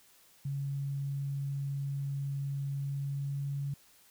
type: tone with pitch glide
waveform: sine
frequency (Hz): 139.3 to 140.51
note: C#3 to C#3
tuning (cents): +9 to +24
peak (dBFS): -32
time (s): 0.45-3.74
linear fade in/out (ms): 5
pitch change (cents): +15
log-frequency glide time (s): 2.78-3.59
effects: white hiss -62 dBFS RMS until 4.1 s